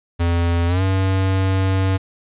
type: tone with pitch glide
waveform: square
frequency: 85.4 to 95.31 Hz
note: F2 to G2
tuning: -38 to -48 cents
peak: -16 dBFS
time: 0.19-1.98 s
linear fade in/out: 20 ms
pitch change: +190 cents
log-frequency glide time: 0.67-0.82 s
effects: resampled to 8000 Hz + 9-bit